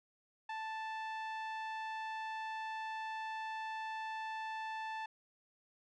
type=tone with low-pass filter; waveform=sawtooth; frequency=880 Hz; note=A5; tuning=in tune; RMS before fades=-42 dBFS; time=0.49-5.06 s; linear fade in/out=5 ms; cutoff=2700 Hz; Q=0.82; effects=none